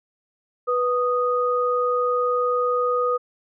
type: tone pair together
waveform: sine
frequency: 492.5 / 1241 Hz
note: B4 / D#6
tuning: -5 / -5 cents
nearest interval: octave + major third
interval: 1600 cents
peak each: -21 / -22 dBFS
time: 0.67-3.18 s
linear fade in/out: 20 ms
effects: none